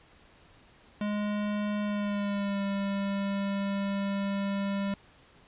square tone with pitch glide, 207.7 to 198.44 Hz, G#3 to G3, 0 to +21 cents, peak -29 dBFS, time 1.01-4.94 s, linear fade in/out 2 ms, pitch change -79 cents, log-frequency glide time 1.82-2.64 s, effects pink hiss -58 dBFS RMS until 5.47 s + resampled to 8000 Hz

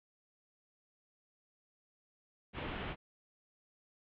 pink low-pass noise, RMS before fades -41 dBFS, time 2.53-2.96 s, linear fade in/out 50 ms, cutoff 3300 Hz, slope 48 dB/octave, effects none

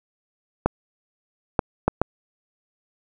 clicks, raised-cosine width 1 ms, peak -3 dBFS, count 4, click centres 0.66 / 1.592 / 1.88 / 2.016 s, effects none

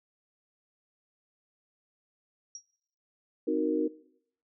sine tone with exponential decay, 5680 Hz, F8, 28 cents sharp, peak -36 dBFS, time 2.55-2.64 s, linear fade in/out 2 ms, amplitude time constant 18 ms
sine chord, C half-diminished seventh, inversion none, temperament equal, 261.6 / 311.1 / 370 / 466.2 Hz, C4 / Eb4 / Gb4 / Bb4, 0 / 0 / 0 / 0 cents, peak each -34 / -29 / -33 / -30 dBFS, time 3.47-3.88 s, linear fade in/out 10 ms
effects noise-tail reverb RT60 0.7 s tail -20 dB re dry

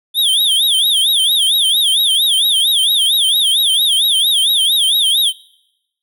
square tone with vibrato, 3441 Hz, A7, 39 cents flat, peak -11 dBFS, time 0.14-5.33 s, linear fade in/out 50 ms, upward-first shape sine, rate 4.4 Hz, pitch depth 190 cents each way, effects noise-tail reverb RT60 0.9 s tail -24 dB re dry

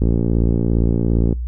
click train, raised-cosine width 3 ms, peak -5 dBFS, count 76, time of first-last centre 0.02-1.327 s, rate 57.4 Hz, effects noise-tail reverb RT60 0.2 s tail -23 dB re dry + added 60 Hz sine -21 dBFS peak until 1.47 s

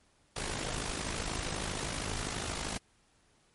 pink noise with amplitude modulation, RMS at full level -33 dBFS, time 0.36-2.78 s, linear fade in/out 5 ms, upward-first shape sine, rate 52.5 Hz, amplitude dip 65%, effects pink hiss -68 dBFS RMS until 3.54 s + MP3 48 kbps

